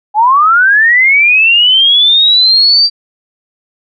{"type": "linear sweep", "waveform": "sine", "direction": "up", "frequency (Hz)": [815, 4708], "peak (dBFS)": -4, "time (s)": [0.14, 2.9], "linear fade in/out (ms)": 50, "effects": []}